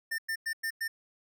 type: tone bursts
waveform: square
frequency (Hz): 1800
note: A6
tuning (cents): +39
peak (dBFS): -31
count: 5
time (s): 0.11-0.88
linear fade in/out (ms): 10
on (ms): 74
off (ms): 100
effects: none